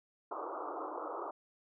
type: band-pass noise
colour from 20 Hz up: white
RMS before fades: -41 dBFS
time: 0.31-1.31 s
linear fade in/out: 5 ms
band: 300 to 1300 Hz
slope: 96 dB/octave
effects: none